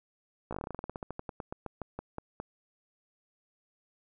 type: slowing click train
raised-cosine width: 1 ms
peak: -23 dBFS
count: 25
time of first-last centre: 0.51-2.4 s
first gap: 16 ms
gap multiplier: 1.12
effects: none